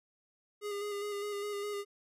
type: tone with vibrato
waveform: square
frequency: 409.6 Hz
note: G#4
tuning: 24 cents flat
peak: -36 dBFS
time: 0.61-1.85 s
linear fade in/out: 50 ms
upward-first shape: square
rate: 4.9 Hz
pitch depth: 21 cents each way
effects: resampled to 32000 Hz